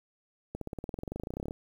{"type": "accelerating click train", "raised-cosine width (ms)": 2, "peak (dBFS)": -23, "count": 24, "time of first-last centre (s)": [0.55, 1.509], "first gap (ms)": 63, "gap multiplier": 0.96, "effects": ["9-bit"]}